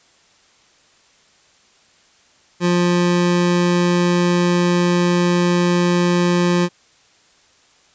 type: tone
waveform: 25% pulse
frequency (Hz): 175.9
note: F3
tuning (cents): +13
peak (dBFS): -10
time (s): 2.6-6.69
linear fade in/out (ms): 50
effects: white hiss -54 dBFS RMS until 7.94 s + resampled to 16000 Hz